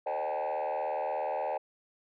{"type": "tone with frequency modulation", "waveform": "sine", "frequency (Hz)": 692, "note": "F5", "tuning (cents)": -16, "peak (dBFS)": -27, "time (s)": [0.06, 1.58], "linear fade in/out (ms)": 10, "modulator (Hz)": 76.8, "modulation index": 2.5, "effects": ["tanh soft clip ceiling -29 dBFS"]}